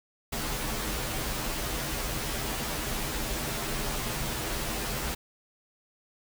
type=noise with comb filter; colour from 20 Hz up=pink; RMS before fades=-32 dBFS; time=0.32-5.15 s; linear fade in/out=10 ms; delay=11 ms; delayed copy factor=-0.95; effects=none